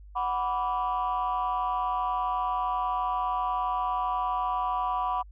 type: chord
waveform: sine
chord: B minor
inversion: second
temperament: equal with one note detuned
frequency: 740 / 987.8 / 1158.5 Hz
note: F#5 / B5 / D6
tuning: 0 / 0 / -24 cents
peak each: -29 / -28 / -30 dBFS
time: 0.15-5.23 s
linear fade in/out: 20 ms
effects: tanh soft clip ceiling -20 dBFS + added 50 Hz sine -45 dBFS peak until 5.31 s